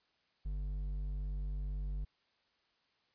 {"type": "tone with hard clipping", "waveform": "sine", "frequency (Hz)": 49, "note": "G1", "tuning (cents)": 0, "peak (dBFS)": -37, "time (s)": [0.45, 2.05], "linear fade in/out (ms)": 10, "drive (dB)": 6, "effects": ["white hiss -75 dBFS RMS until 3.14 s", "resampled to 11025 Hz"]}